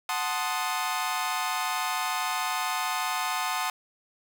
sawtooth chord, F# diminished seventh, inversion none, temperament equal, 740 / 880 / 1046.5 / 1244.5 Hz, F#5 / A5 / C6 / Eb6, 0 / 0 / 0 / 0 cents, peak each -29 dBFS, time 0.09-3.7 s, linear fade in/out 2 ms, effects none

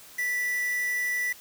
triangle tone with quantisation, 1968 Hz, B6, 7 cents flat, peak -24 dBFS, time 0.18-1.33 s, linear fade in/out 10 ms, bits 6, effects white hiss -49 dBFS RMS until 1.4 s

